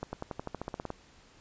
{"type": "accelerating click train", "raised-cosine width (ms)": 1, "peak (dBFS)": -21, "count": 13, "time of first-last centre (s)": [0.03, 0.903], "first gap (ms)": 100, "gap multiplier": 0.94, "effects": ["pink hiss -59 dBFS RMS until 1.4 s", "resampled to 16000 Hz"]}